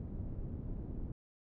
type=low-pass noise; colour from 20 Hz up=pink; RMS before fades=-41 dBFS; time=0-1.12 s; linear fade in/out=2 ms; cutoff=240 Hz; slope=12 dB/octave; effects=none